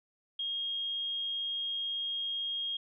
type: tone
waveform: sine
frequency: 3251 Hz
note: G#7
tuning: 38 cents flat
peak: -32 dBFS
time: 0.39-2.77 s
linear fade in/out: 5 ms
effects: none